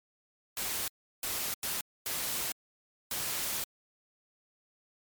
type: noise bursts at uneven times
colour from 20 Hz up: white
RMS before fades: -34 dBFS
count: 5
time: 0.57-0.88 / 1.23-1.54 / 1.63-1.81 / 2.06-2.52 / 3.11-3.64 s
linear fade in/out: 2 ms
effects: MP3 96 kbps